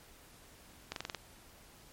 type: slowing click train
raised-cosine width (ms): 0.2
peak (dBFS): -20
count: 6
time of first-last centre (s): 0.92-1.147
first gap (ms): 42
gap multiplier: 1.04
effects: pink hiss -58 dBFS RMS until 1.92 s + MP3 64 kbps